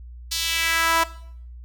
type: tone with high-pass filter sweep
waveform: sawtooth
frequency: 329.6 Hz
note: E4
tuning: in tune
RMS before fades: -22 dBFS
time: 0.31-1.04 s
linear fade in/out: 10 ms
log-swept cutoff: 4500 to 890 Hz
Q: 1.8
effects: noise-tail reverb RT60 0.6 s tail -17 dB re dry + added 60 Hz sine -37 dBFS peak until 1.64 s